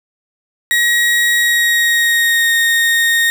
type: tone with pitch glide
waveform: 35% pulse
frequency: 1900 to 1853.4 Hz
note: A#6 to A#6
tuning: +33 to -10 cents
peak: -9 dBFS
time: 0.71-3.3 s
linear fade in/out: 0 ms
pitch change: -43 cents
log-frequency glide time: 1.39-2.53 s
effects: none